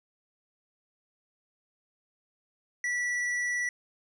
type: tone with hard clipping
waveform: sine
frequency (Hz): 1953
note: B6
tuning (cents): -20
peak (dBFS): -29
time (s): 2.84-3.69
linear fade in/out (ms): 2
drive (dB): 7
effects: none